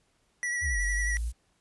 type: tone with vibrato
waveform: square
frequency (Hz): 1936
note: B6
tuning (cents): -35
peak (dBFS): -29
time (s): 0.43-1.17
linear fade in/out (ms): 0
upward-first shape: sine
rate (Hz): 11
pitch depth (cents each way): 26
type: linear two-way sweep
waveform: sine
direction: down then up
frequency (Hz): 87.31 to 46.23 to 59.6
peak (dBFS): -28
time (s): 0.61-1.33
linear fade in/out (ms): 50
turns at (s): 0.79
type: noise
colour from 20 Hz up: violet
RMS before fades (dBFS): -45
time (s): 0.8-1.32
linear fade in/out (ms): 5
effects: pink hiss -70 dBFS RMS until 1.6 s + resampled to 24000 Hz